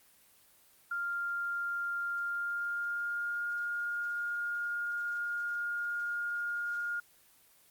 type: tone with pitch glide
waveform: sine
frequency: 1396.9 to 1418.9 Hz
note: F6 to F6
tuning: 0 to +27 cents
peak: -32 dBFS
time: 0.91-7 s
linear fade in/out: 5 ms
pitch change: +27 cents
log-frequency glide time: 2.15-3.53 s
effects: white hiss -63 dBFS RMS until 7.7 s + Opus 24 kbps